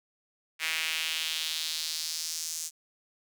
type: tone with high-pass filter sweep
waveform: sawtooth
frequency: 160.3 Hz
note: E3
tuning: 48 cents flat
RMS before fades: -33 dBFS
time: 0.59-2.71 s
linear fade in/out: 50 ms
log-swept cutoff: 2200 to 6700 Hz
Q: 2.3
effects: none